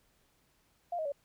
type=tone with pitch steps; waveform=sine; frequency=698.5 / 629.5 / 567.4 Hz; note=F5 / D#5 / C#5; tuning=0 / +20 / +40 cents; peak=-32 dBFS; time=0.92-1.121 s; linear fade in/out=5 ms; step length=67 ms; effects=pink hiss -71 dBFS RMS until 1.24 s